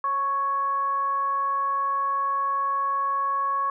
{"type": "tone with frequency modulation", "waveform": "sine", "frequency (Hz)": 1108.7, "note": "C#6", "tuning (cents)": 0, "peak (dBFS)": -22, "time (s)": [0.04, 3.7], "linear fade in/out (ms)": 2, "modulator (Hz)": 565, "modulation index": 0.23, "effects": []}